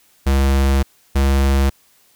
square tone pair in turn, 68 / 68.24 Hz, C#2 / C#2, -33 / -27 cents, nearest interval unison, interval 6 cents, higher second, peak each -13 dBFS, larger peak neither, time 0.26-0.83 / 1.15-1.7 s, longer first, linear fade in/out 10 ms, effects white hiss -55 dBFS RMS until 2.15 s

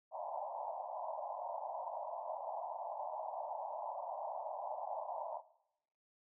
pink band-pass noise, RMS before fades -43 dBFS, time 0.11-5.42 s, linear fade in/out 50 ms, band 590 to 980 Hz, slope 96 dB/octave, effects noise-tail reverb RT60 0.8 s tail -18 dB re dry

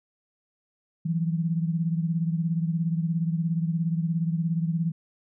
sine beating tone pair, 163.6 / 180.6 Hz, E3 / F#3, -13 / -42 cents, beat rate 17 Hz, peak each -24 / -30 dBFS, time 1.05-4.92 s, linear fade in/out 10 ms, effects none

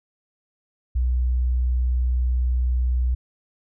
sine tone, 62 Hz, B1, 7 cents sharp, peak -18 dBFS, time 0.95-3.15 s, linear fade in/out 10 ms, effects none

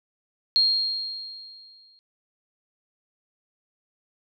sine tone with exponential decay, 4235 Hz, C8, 20 cents sharp, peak -15 dBFS, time 0.56-1.99 s, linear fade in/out 0 ms, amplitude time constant 310 ms, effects none

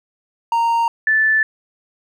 triangle / sine tone pair in turn, 927 / 1753.4 Hz, A#5 / A6, -10 / -7 cents, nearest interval major seventh, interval 1103 cents, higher second, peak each -12 dBFS, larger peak neither, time 0.52-0.88 / 1.07-1.43 s, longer neither, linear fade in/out 2 ms, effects none

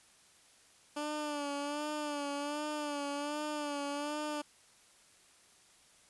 15% pulse tone with vibrato, 292.8 Hz, D4, 5 cents flat, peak -29 dBFS, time 0.96-4.42 s, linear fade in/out 10 ms, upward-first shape sine, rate 1.3 Hz, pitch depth 52 cents each way, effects white hiss -63 dBFS RMS until 6.09 s + resampled to 24000 Hz

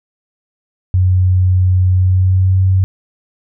sine tone with pitch glide, 92 to 94.31 Hz, F#2 to F#2, -9 to +34 cents, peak -8 dBFS, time 0.94-2.84 s, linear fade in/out 0 ms, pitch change +43 cents, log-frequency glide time 1.92-2.62 s, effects none

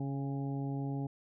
harmonic tone with a mistuned harmonic, 138.59 Hz, C#3, in tune, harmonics 1 / 2 / 3 / 4 / 5 / 6, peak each -35 / -38 / -47 / -53 / -51 / -49 dBFS, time 0-1.07 s, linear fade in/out 5 ms, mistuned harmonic 6, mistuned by -27 cents, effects none

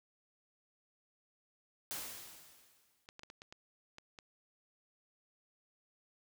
white noise with exponential decay, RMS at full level -40 dBFS, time 1.91-3.06 s, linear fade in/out 0 ms, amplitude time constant 250 ms
clicks, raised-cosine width 0.2 ms, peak -33 dBFS, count 8, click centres 3.089 / 3.194 / 3.234 / 3.301 / 3.419 / 3.525 / 3.984 / 4.188 s
effects none

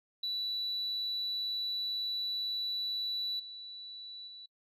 sine tone with level steps, 3951 Hz, B7, in tune, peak -31 / -43 / -46 dBFS, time 0.23-4.46 s, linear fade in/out 5 ms, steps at 3.39 / 4.27 s, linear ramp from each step 10 ms, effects noise-tail reverb RT60 0.1 s tail -26 dB re dry + tanh soft clip ceiling -29 dBFS

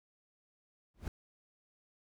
brown noise with exponential growth, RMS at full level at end -35 dBFS, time 0.94-1.08 s, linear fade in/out 2 ms, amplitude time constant 29 ms, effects none

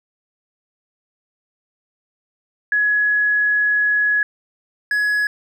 sine / triangle tone pair in turn, 1683 / 1683 Hz, G#6 / G#6, +23 / +23 cents, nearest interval unison, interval 0 cents, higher neither, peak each -14 dBFS, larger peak neither, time 2.72-4.23 / 4.91-5.27 s, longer first, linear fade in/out 2 ms, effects none

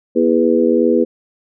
harmonic tone with a mistuned harmonic, 82.3 Hz, E2, 2 cents flat, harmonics 3 / 4 / 5 / 6, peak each -16 / -16 / -16 / -16 dBFS, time 0.15-1.05 s, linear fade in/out 20 ms, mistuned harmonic 3, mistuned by -41 cents, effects none

